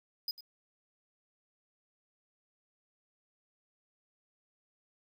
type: tone with echo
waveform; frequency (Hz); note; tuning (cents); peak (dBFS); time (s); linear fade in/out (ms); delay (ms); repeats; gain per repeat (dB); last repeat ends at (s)
square; 4978; D#8; 0; -33; 0.28-0.31; 2; 98; 1; -15; 0.408
effects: 11-bit